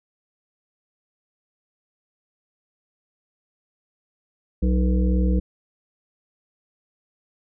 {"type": "harmonic tone with a mistuned harmonic", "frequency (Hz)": 61.74, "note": "B1", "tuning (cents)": 0, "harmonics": [1, 3, 5, 7, 8], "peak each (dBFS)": [-18, -23, -29, -36, -33], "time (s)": [4.62, 5.4], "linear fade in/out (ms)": 10, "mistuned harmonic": 7, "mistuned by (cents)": 77, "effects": []}